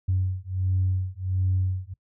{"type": "beating tone pair", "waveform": "sine", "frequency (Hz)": [92.5, 93.9], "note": ["F#2", "F#2"], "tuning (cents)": [0, 26], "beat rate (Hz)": 1.4, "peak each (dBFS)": -25, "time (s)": [0.08, 1.94], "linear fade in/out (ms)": 10, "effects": ["noise-tail reverb RT60 0.1 s tail -23 dB re dry", "tanh soft clip ceiling -15 dBFS"]}